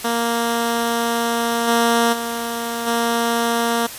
10% pulse tone with level steps, 233.1 Hz, A#3, in tune, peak -10 / -6 / -15 / -9 dBFS, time 0.04-3.87 s, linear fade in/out 10 ms, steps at 1.67 / 2.12 / 2.86 s, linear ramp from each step 20 ms, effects white hiss -33 dBFS RMS until 3.98 s + resampled to 32000 Hz

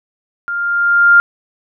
sine tone with level ramp, 1400 Hz, F6, 4 cents sharp, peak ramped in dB -18 to -3 dBFS, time 0.48-1.2 s, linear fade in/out 0 ms, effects none

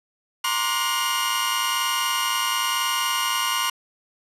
sawtooth tone cluster, 943 / 1053 / 1164 / 1447 / 2853 Hz, A#5 / C6 / D6 / F#6 / F7, +20 / +11 / -16 / -39 / +36 cents, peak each -27 / -22 / -27 / -27 / -23 dBFS, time 0.44-3.7 s, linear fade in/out 5 ms, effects resampled to 32000 Hz

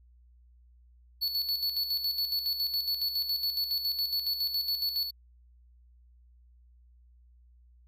square tone with tremolo, 4430 Hz, C#8, 2 cents flat, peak -27 dBFS, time 1.21-5.11 s, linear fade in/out 20 ms, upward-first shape square, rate 7.2 Hz, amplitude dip 55%, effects added 60 Hz sine -56 dBFS peak until 7.87 s

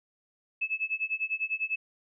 sine tone with tremolo, 2604 Hz, E7, 22 cents flat, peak -25 dBFS, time 0.61-1.76 s, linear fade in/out 10 ms, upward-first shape sine, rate 10 Hz, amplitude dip 95%, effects none

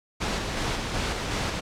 pink noise with tremolo, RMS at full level -27 dBFS, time 0.2-1.61 s, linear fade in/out 20 ms, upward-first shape square, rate 2.7 Hz, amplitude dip 30%, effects low-pass 6000 Hz 12 dB/octave

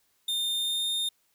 45% pulse tone with pitch glide, 3628 to 3651 Hz, A#7 to A#7, -48 to -37 cents, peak -26 dBFS, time 0.28-1.09 s, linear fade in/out 5 ms, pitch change +11 cents, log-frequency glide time 0.58-0.86 s, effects white hiss -70 dBFS RMS until 1.34 s

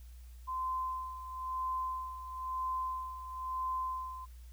sine tone with tremolo, 1033 Hz, C6, 22 cents flat, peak -32 dBFS, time 0.47-4.26 s, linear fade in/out 20 ms, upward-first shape sine, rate 1 Hz, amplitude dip 70%, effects added 60 Hz sine -48 dBFS peak until 4.52 s + white hiss -66 dBFS RMS until 4.52 s

